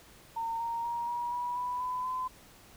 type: tone with pitch steps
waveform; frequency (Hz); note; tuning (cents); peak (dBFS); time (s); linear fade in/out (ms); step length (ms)
sine; 914 / 928.4 / 943 / 957.8 / 972.8 / 988.1 / 1003.7 / 1019.4; A#5 / A#5 / A#5 / A#5 / B5 / B5 / B5 / C6; -34 / -7 / +20 / +47 / -26 / +1 / +28 / -45; -31; 0.36-2.28; 10; 240
effects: pink hiss -56 dBFS RMS until 2.76 s